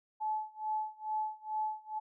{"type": "tone with tremolo", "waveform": "sine", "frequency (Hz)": 862, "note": "A5", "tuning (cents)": -36, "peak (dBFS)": -30, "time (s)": [0.2, 2], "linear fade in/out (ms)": 20, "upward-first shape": "sine", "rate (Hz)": 2.3, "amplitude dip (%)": 95, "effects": []}